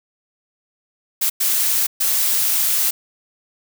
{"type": "noise bursts at uneven times", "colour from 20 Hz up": "blue", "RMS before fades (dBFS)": -18, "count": 3, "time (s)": [[1.21, 1.3], [1.4, 1.87], [2, 2.91]], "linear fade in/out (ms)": 10, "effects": []}